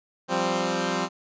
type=chord; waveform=10% pulse; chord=F suspended second; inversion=none; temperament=equal; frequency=174.61 / 196 / 261.6 Hz; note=F3 / G3 / C4; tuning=0 / 0 / 0 cents; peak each=-20 dBFS; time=0.28-1.09 s; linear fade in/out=50 ms; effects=resampled to 16000 Hz